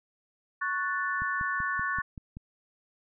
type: chord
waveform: sine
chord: F# minor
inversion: second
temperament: equal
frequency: 1108.7 / 1480 / 1760 Hz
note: C#6 / F#6 / A6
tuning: 0 / 0 / 0 cents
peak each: -32 dBFS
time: 0.61-2.02 s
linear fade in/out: 10 ms
type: click train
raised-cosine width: 5 ms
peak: -28 dBFS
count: 7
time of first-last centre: 1.22-2.369 s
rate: 5.22 Hz
effects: none